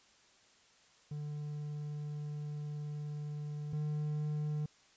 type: tone pair in turn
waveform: triangle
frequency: 148.4 / 150.38 Hz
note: D3 / D3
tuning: +18 / +41 cents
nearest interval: unison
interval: 23 cents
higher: second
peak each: -36 / -31 dBFS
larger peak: second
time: 1.11-3.73 / 3.73-4.66 s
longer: first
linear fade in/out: 5 ms
effects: white hiss -65 dBFS RMS until 4.96 s + resampled to 16000 Hz